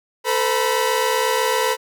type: tone cluster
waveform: sawtooth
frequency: 443.8 / 510 / 972 Hz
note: A4 / C5 / B5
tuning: +15 / -44 / -28 cents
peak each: -18 dBFS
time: 0.24-1.77 s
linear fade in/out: 50 ms
effects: none